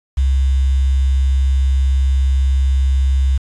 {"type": "tone with quantisation", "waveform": "sine", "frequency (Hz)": 66.7, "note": "C2", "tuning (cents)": 34, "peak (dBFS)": -11, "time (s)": [0.17, 3.38], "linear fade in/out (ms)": 10, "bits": 6, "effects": ["resampled to 22050 Hz"]}